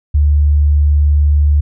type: tone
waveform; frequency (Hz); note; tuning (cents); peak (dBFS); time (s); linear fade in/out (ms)
sine; 73.42; D2; 0; -7; 0.14-1.61; 10
effects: none